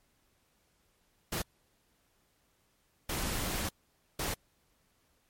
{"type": "noise bursts at uneven times", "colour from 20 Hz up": "pink", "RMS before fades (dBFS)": -34, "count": 3, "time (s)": [[1.32, 1.42], [3.09, 3.69], [4.19, 4.34]], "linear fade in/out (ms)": 5, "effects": ["pink hiss -72 dBFS RMS until 5.29 s", "MP3 64 kbps"]}